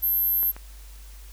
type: tone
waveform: sine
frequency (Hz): 12690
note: G9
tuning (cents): +20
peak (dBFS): -20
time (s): 0.02-0.52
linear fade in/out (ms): 20
type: clicks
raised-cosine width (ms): 0.5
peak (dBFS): -26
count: 2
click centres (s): 0.43 / 0.565
effects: added 50 Hz sine -41 dBFS peak until 1.32 s + white hiss -52 dBFS RMS until 1.32 s